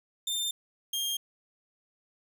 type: tone pair in turn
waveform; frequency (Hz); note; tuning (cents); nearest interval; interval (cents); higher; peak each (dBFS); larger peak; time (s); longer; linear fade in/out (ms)
sawtooth; 3595 / 3216; A7 / G7; +36 / +44; major second; 192; first; -26; neither; 0.27-0.51 / 0.93-1.17; neither; 5
effects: none